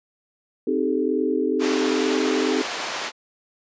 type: chord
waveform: sine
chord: A half-diminished seventh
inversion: first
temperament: equal with one note detuned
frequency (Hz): 261.6 / 311.1 / 392 / 434.2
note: C4 / Eb4 / G4 / A4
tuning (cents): 0 / 0 / 0 / -23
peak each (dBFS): -25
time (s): 0.67-2.62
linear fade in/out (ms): 5
type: band-pass noise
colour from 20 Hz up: pink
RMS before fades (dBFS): -29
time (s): 1.59-3.12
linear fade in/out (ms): 50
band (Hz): 580 to 6100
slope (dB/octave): 12
effects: resampled to 16000 Hz